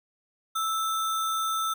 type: tone with sample-and-hold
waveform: sine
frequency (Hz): 1318.5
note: E6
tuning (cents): 0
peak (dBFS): -25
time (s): 0.55-1.74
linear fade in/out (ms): 10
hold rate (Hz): 4900
effects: none